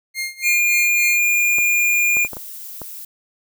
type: tone with tremolo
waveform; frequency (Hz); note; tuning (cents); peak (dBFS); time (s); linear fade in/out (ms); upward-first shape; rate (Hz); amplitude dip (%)
sawtooth; 2124; C7; +25; -18; 0.14-1.22; 50; sine; 3.5; 90
type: tone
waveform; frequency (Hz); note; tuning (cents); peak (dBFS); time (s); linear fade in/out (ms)
square; 2415; D7; +48; -15; 0.42-2.28; 50
type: noise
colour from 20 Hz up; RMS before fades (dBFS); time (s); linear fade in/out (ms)
violet; -34; 1.22-3.05; 5
type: clicks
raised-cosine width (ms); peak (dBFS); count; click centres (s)
1; -18; 6; 1.585 / 2.169 / 2.249 / 2.333 / 2.369 / 2.817
effects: none